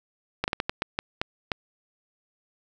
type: slowing click train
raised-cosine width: 0.3 ms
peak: -9 dBFS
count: 9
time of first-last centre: 0.44-1.518 s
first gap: 39 ms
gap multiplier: 1.34
effects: none